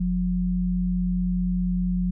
sine tone pair together, 45.03 / 180.3 Hz, F#1 / F#3, -46 / -45 cents, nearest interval 2 octaves, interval 2401 cents, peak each -27 / -22 dBFS, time 0-2.11 s, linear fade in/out 10 ms, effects none

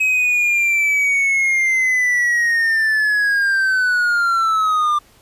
triangle linear sweep, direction down, 2549 to 1186 Hz, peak -12 dBFS, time 0-4.99 s, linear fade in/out 10 ms, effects pink hiss -51 dBFS RMS until 5.21 s + resampled to 32000 Hz

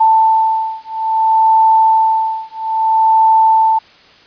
sine beating tone pair, 886 / 886.6 Hz, A5 / A5, +12 / +13 cents, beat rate 0.6 Hz, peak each -12 dBFS, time 0-3.79 s, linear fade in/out 10 ms, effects white hiss -44 dBFS RMS until 4.26 s + resampled to 11025 Hz

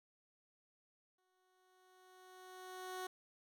15% pulse tone with exponential growth, 370 Hz, F#4, in tune, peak -35 dBFS, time 1.18-3.07 s, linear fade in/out 5 ms, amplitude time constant 410 ms, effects none

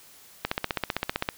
click train, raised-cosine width 0.3 ms, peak -9 dBFS, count 14, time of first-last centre 0.45-1.289 s, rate 15.5 Hz, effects white hiss -52 dBFS RMS until 1.37 s

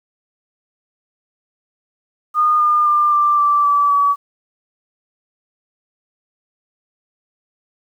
sine tone with pitch steps, 1223 / 1209 / 1195.1 / 1181.3 / 1167.8 / 1154.4 / 1141.1 Hz, D#6 / D6 / D6 / D6 / D6 / D6 / C#6, -30 / +50 / +30 / +10 / -10 / -30 / +50 cents, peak -11 dBFS, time 2.34-4.16 s, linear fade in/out 50 ms, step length 260 ms, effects 8-bit

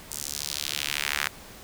sawtooth tone with high-pass filter sweep, 72.8 Hz, D2, 15 cents flat, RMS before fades -31 dBFS, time 0.11-1.28 s, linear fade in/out 0 ms, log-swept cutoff 7500 to 1600 Hz, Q 1.5, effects pink hiss -46 dBFS RMS until 1.63 s

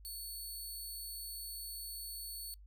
10% pulse tone, 4435 Hz, C#8, in tune, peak -36 dBFS, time 0.05-2.54 s, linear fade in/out 0 ms, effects noise-tail reverb RT60 0.1 s tail -24 dB re dry + added 50 Hz sine -53 dBFS peak until 2.66 s

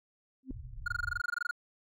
sine tone with exponential growth, 261.6 Hz, C4, in tune, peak -32 dBFS, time 0.43-0.51 s, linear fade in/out 2 ms, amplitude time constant 17 ms
pink low-pass noise, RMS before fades -43 dBFS, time 0.5-1.21 s, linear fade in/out 10 ms, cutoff 130 Hz, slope 96 dB/octave
triangle tone bursts, 1425 Hz, F6, 34 cents sharp, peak -27 dBFS, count 16, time 0.86-1.511 s, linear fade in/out 5 ms, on 21 ms, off 21 ms
effects none

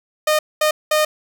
sawtooth tone bursts at uneven times, 613 Hz, D#5, 26 cents flat, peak -10 dBFS, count 3, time 0.27-0.39 / 0.61-0.71 / 0.91-1.05 s, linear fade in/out 5 ms, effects none

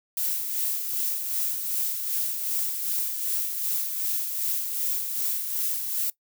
violet noise with tremolo, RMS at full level -26 dBFS, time 0.17-6.1 s, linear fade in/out 2 ms, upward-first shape sine, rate 2.6 Hz, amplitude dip 45%, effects noise-tail reverb RT60 0.1 s tail -20 dB re dry

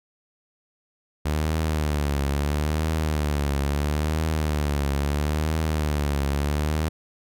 sawtooth tone with vibrato, 74.5 Hz, D2, 25 cents sharp, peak -18 dBFS, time 1.25-6.89 s, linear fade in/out 10 ms, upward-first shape triangle, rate 0.75 Hz, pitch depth 120 cents each way, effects none

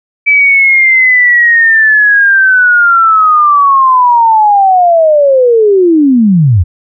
sine linear sweep, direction down, 2312 to 77.7 Hz, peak -3 dBFS, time 0.26-6.64 s, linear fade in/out 20 ms, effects none

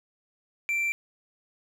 triangle tone, 2349 Hz, D7, in tune, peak -23 dBFS, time 0.69-0.92 s, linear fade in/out 0 ms, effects none

